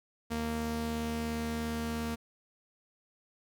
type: tone pair together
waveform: sawtooth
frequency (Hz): 77.1 / 231.2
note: D#2 / A#3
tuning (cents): -15 / -14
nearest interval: octave + perfect fifth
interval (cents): 1901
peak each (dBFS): -35 / -30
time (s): 0.3-2.16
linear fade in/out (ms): 20
effects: none